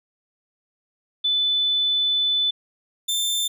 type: tone pair in turn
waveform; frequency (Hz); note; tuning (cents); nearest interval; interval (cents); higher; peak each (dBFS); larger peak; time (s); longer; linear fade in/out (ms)
sine / sawtooth; 3500 / 3561; A7 / A7; -10 / +20; unison; 30; second; -18; neither; 1.24-2.51 / 3.08-3.48; first; 10
effects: none